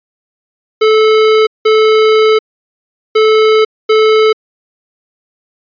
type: tone bursts at uneven times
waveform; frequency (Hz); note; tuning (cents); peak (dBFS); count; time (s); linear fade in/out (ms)
square; 435.2; A4; -19; -6; 4; 0.81-1.47 / 1.65-2.39 / 3.15-3.65 / 3.89-4.33; 10
effects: resampled to 11025 Hz